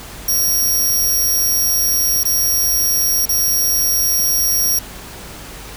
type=tone with dropouts; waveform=15% pulse; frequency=5650 Hz; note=F8; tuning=19 cents sharp; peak=-8 dBFS; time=0.28-4.79 s; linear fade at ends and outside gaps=5 ms; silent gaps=2.234-2.252 / 3.256-3.29 s; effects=added 50 Hz sine -39 dBFS peak until 5.76 s + pink hiss -34 dBFS RMS until 5.76 s